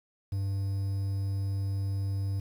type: tone with quantisation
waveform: triangle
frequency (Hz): 98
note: G2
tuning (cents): 0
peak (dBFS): -26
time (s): 0.32-2.4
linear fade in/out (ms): 5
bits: 9
effects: none